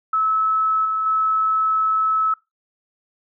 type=tone with level steps; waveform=sine; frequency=1299 Hz; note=E6; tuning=26 cents flat; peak=-16 / -19 / -16 dBFS; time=0.13-2.34 s; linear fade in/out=5 ms; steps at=0.85 / 1.06 s; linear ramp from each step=2 ms; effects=noise-tail reverb RT60 0.2 s tail -21 dB re dry